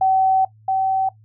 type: tone pair in turn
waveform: sine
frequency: 762 / 765.9 Hz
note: G5 / G5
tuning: -49 / -40 cents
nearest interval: unison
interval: 9 cents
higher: second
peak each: -13 / -16 dBFS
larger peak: first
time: 0.01-0.45 / 0.68-1.09 s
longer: first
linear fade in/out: 5 ms
effects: noise-tail reverb RT60 0.1 s tail -17 dB re dry + added 108 Hz sine -47 dBFS peak until 1.24 s